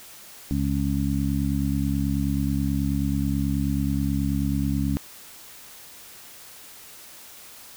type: harmonic tone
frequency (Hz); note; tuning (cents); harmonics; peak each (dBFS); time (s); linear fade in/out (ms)
69.3; C#2; 0; 1 / 2 / 3 / 4; -27 / -27 / -27 / -27; 0.51-4.97; 0
effects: white hiss -45 dBFS RMS until 7.76 s